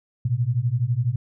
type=beating tone pair; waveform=sine; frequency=114.5 / 126.5 Hz; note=A#2 / B2; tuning=-31 / +42 cents; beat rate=12 Hz; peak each=-23 / -22 dBFS; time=0.25-1.16 s; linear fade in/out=5 ms; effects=none